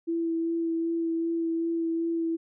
sine tone with vibrato, 331.5 Hz, E4, 10 cents sharp, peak -25 dBFS, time 0.07-2.37 s, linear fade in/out 20 ms, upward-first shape sine, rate 2.6 Hz, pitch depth 14 cents each way, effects none

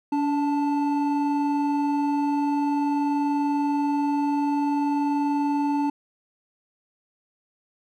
triangle tone pair together, 286.5 / 880 Hz, D4 / A5, -43 / 0 cents, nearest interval octave + perfect fifth, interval 1943 cents, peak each -20 / -25 dBFS, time 0.12-5.9 s, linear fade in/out 5 ms, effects none

